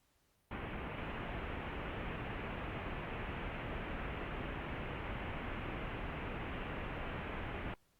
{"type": "low-pass noise", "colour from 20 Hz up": "pink", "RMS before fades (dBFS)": -42, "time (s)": [0.51, 7.74], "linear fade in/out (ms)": 2, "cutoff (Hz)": 2900, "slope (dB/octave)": 48, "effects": ["pink hiss -75 dBFS RMS until 7.99 s", "Opus 48 kbps"]}